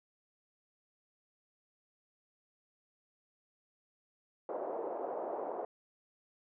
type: band-pass noise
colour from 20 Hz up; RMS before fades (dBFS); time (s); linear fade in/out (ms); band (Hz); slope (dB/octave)
pink; -39; 4.49-5.65; 2; 420 to 780; 24
effects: none